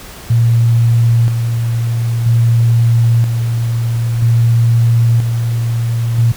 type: tone with tremolo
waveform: sine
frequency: 116.54 Hz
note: A#2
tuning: in tune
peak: -7 dBFS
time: 0.3-6.32 s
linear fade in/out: 5 ms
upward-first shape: square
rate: 0.51 Hz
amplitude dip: 45%
effects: pink hiss -33 dBFS RMS until 6.36 s